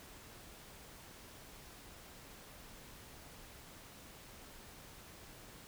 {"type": "silence", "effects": ["pink hiss -55 dBFS RMS until 5.67 s"]}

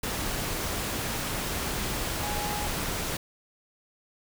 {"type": "tone in noise", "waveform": "sine", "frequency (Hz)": 830.6, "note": "G#5", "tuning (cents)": 0, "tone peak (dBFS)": -34, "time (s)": [2.23, 2.67], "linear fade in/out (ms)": 5, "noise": "pink", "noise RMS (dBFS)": -31, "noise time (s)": [0.03, 3.17], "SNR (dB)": -6, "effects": []}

